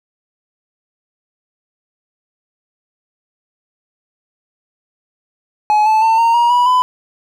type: tone with pitch steps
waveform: triangle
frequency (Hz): 847 / 871.3 / 896.3 / 922.1 / 948.5 / 975.8 / 1003.8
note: G#5 / A5 / A5 / A#5 / A#5 / B5 / B5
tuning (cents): +34 / -17 / +32 / -19 / +30 / -21 / +28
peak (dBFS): -7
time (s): 5.7-6.82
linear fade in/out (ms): 0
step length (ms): 160
effects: none